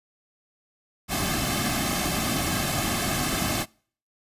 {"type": "noise with comb filter", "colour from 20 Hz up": "pink", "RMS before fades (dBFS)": -26, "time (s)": [1.08, 3.66], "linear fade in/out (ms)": 50, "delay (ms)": 2.1, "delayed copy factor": -0.75, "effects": ["noise-tail reverb RT60 0.5 s tail -26 dB re dry", "resampled to 32000 Hz"]}